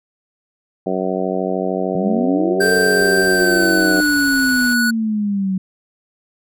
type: harmonic tone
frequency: 93.3 Hz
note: F#2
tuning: 15 cents sharp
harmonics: 2 / 3 / 4 / 5 / 6 / 7 / 8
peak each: -24 / -26 / -24 / -25 / -26 / -25 / -28 dBFS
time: 0.86-4.01 s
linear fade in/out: 5 ms
type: exponential two-way sweep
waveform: sine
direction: up then down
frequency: 176.1 to 448.3 to 186.2 Hz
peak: -16 dBFS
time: 1.95-5.58 s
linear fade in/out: 5 ms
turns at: 2.71 s
type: noise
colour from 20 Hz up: pink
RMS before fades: -36 dBFS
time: 2.6-4.75 s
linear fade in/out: 20 ms
type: tone with pitch glide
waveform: square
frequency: 1568 to 1471.5 Hz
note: G6 to F#6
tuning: 0 to -10 cents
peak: -16 dBFS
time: 2.6-4.91 s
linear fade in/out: 10 ms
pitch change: -110 cents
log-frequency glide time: 3.32-3.98 s
effects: none